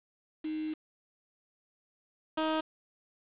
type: tone pair in turn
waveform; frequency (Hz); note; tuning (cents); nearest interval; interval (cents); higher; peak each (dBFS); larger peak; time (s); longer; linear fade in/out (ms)
sine / 15% pulse; 311.1 / 314.7; D#4 / D#4; 0 / +20; unison; 20; second; -32 / -22; second; 0.44-0.74 / 2.37-2.61; first; 10
effects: resampled to 8000 Hz + 8-bit